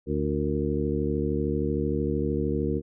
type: harmonic tone with a mistuned harmonic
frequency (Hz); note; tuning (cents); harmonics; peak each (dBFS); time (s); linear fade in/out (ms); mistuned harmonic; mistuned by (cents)
73.1; D2; -7; 1 / 2 / 3 / 4 / 5 / 6; -31 / -31 / -31 / -31 / -31 / -31; 0.06-2.82; 50; 6; +90
effects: none